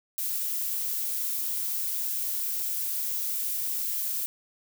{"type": "noise", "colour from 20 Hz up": "violet", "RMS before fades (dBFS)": -30, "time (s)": [0.18, 4.26], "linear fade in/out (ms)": 0, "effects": []}